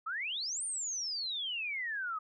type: exponential two-way sweep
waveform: sine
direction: up then down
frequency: 1234 to 9200 to 1234 Hz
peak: -34 dBFS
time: 0.06-2.19 s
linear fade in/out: 10 ms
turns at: 0.64 s
effects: none